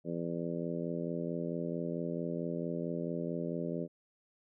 harmonic tone, 84.5 Hz, E2, 43 cents sharp, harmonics 2 / 3 / 4 / 5 / 6 / 7, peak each -38 / -40 / -41 / -42 / -43 / -43 dBFS, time 0.04-3.88 s, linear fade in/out 50 ms, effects none

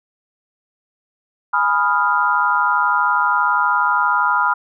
sine chord, F half-diminished seventh, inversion first, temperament equal, 830.6 / 987.8 / 1244.5 / 1396.9 Hz, Ab5 / Cb6 / Eb6 / F6, 0 / 0 / 0 / 0 cents, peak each -23 / -18 / -20 / -18 dBFS, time 1.53-4.54 s, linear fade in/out 10 ms, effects none

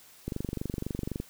click train, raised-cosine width 3 ms, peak -19 dBFS, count 23, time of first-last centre 0.28-1.201 s, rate 23.9 Hz, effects white hiss -55 dBFS RMS until 1.29 s

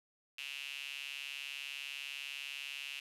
sawtooth tone with high-pass filter, 140 Hz, C#3, 18 cents sharp, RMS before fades -44 dBFS, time 0.38-3 s, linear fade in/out 5 ms, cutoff 2700 Hz, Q 7.3, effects resampled to 32000 Hz + 11-bit

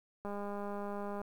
click train, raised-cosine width 1 ms, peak -28 dBFS, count 197, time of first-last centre 0.25-1.216 s, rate 203 Hz, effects 10-bit

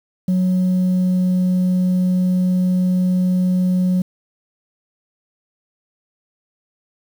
sine tone with pitch glide, 183.9 to 182.63 Hz, F#3 to F#3, -10 to -22 cents, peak -11 dBFS, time 0.28-4.02 s, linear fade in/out 5 ms, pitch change -12 cents, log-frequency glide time 0.47-1.41 s, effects tanh soft clip ceiling -13 dBFS + 7-bit

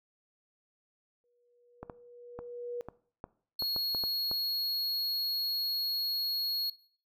sine tone with exponential growth, 482.6 Hz, B4, 40 cents flat, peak -33 dBFS, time 1.24-2.81 s, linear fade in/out 0 ms, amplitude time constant 340 ms
clicks, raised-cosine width 1 ms, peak -26 dBFS, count 10, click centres 1.83 / 1.898 / 2.39 / 2.886 / 3.241 / 3.623 / 3.763 / 3.948 / 4.038 / 4.314 s
square tone, 4318 Hz, C#8, 46 cents flat, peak -31 dBFS, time 3.59-6.7 s, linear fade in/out 5 ms
effects noise-tail reverb RT60 0.5 s tail -20 dB re dry

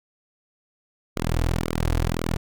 sawtooth tone with flanger, 41.2 Hz, E1, in tune, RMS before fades -24 dBFS, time 1.16-2.37 s, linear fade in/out 10 ms, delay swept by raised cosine 1.1 to 5.3 ms, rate 1.9 Hz, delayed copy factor -0.95, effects none

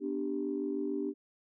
sine chord, G major, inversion first, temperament equal, 246.9 / 293.7 / 392 Hz, B3 / D4 / G4, 0 / 0 / 0 cents, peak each -38 / -34 / -35 dBFS, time 0-1.14 s, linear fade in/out 50 ms, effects tanh soft clip ceiling -22 dBFS

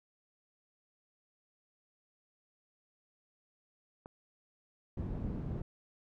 click, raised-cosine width 1 ms, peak -33 dBFS, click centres 4.059 s
white low-pass noise, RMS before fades -38 dBFS, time 4.97-5.62 s, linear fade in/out 5 ms, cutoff 180 Hz, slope 12 dB/octave
effects none

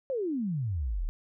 sine exponential sweep, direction down, 558 to 33.92 Hz, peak -28 dBFS, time 0.1-1.09 s, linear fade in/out 0 ms, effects none

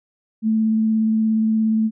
sine tone with vibrato, 220 Hz, A3, in tune, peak -15 dBFS, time 0.42-1.91 s, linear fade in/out 50 ms, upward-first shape sine, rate 17 Hz, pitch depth 12 cents each way, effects none

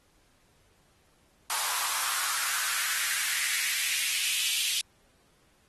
white noise with high-pass filter sweep, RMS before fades -29 dBFS, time 1.5-4.81 s, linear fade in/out 0 ms, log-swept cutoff 930 to 3100 Hz, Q 2.7, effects pink hiss -66 dBFS RMS until 5.68 s + AAC 32 kbps

